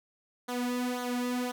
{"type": "tone with flanger", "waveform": "sawtooth", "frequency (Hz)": 246.9, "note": "B3", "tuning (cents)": 0, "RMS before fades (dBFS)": -32, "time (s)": [0.48, 1.52], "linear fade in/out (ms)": 10, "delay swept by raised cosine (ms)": [0.38, 2.78], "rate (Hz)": 1.9, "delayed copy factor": -0.7, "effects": []}